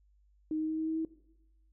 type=tone with pitch steps; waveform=sine; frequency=311.6 / 313.6 / 315.6 / 317.6 / 319.6 / 321.7 Hz; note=D#4 / D#4 / D#4 / D#4 / D#4 / E4; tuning=+3 / +14 / +25 / +36 / +47 / -42 cents; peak=-30 dBFS; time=0.51-1.05 s; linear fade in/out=2 ms; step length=90 ms; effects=noise-tail reverb RT60 0.9 s tail -18 dB re dry + added 50 Hz sine -63 dBFS peak until 1.72 s